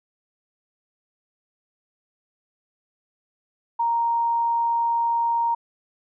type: tone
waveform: sine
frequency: 932.3 Hz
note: A#5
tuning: in tune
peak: -19 dBFS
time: 3.79-5.55 s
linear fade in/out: 10 ms
effects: none